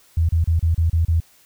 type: tone bursts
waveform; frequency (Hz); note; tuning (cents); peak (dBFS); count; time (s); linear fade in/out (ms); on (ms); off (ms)
sine; 82.41; E2; 0; -14; 7; 0.17-1.202; 5; 120; 32
effects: white hiss -54 dBFS RMS until 1.45 s